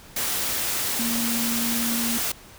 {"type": "tone in noise", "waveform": "sine", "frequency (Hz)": 233.1, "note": "A#3", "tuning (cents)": 0, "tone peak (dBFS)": -26, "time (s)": [0.99, 2.18], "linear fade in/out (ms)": 5, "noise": "white", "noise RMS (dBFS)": -26, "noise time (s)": [0.16, 2.32], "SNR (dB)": -3, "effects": ["pink hiss -47 dBFS RMS until 2.58 s"]}